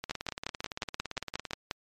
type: two click trains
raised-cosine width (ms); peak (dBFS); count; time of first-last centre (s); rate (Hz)
0.2; -14 / -18; 10 / 27; 0.11-1.711 / 0.04-1.509; 5.62 / 17.7
effects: MP3 64 kbps